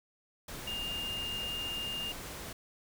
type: tone in noise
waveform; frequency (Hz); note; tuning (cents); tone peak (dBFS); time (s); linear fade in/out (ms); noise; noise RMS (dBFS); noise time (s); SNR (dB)
sine; 2818; F7; +15; -35; 0.67-2.12; 5; pink; -43; 0.48-2.53; +5
effects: none